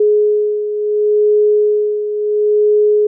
sine beating tone pair, 420 / 420.72 Hz, G#4 / G#4, +19 / +22 cents, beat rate 0.72 Hz, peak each -11 / -18 dBFS, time 0-3.07 s, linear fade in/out 5 ms, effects none

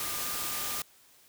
sine tone in noise, 1206 Hz, D6, 46 cents sharp, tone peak -43 dBFS, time 0-0.82 s, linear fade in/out 2 ms, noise white, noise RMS -34 dBFS, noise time 0-0.82 s, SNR -12 dB, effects white hiss -60 dBFS RMS until 1.28 s

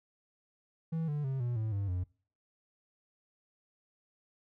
triangle tone with pitch steps, 162.7 / 147.48 / 133.69 / 121.19 / 109.85 / 99.58 / 90.26 Hz, E3 / D3 / C3 / B2 / A2 / G2 / F#2, -22 / +8 / +38 / -32 / -2 / +28 / -42 cents, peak -29 dBFS, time 0.92-2.04 s, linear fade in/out 10 ms, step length 160 ms, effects noise-tail reverb RT60 0.4 s tail -22 dB re dry

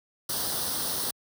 white noise with comb filter, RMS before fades -30 dBFS, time 0.29-1.11 s, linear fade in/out 5 ms, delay 0.21 ms, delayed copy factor +0.75, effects high-pass 80 Hz 12 dB/octave

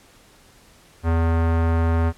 square tone with low-pass filter, 82.7 Hz, E2, 6 cents sharp, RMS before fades -19 dBFS, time 1.03-2.13 s, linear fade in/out 50 ms, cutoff 1400 Hz, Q 1.2, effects pink hiss -52 dBFS RMS until 2.17 s + low-pass 12000 Hz 12 dB/octave

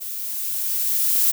violet noise with level ramp, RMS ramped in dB -31 to -17 dBFS, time 0-1.32 s, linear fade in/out 20 ms, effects none

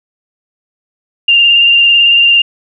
sine tone with vibrato, 2794 Hz, F7, in tune, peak -4 dBFS, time 1.28-2.42 s, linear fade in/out 5 ms, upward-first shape sine, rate 18 Hz, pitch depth 21 cents each way, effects none

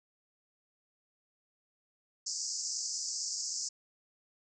pink band-pass noise, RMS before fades -37 dBFS, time 2.26-3.69 s, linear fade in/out 10 ms, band 4800 to 7600 Hz, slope 96 dB/octave, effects none

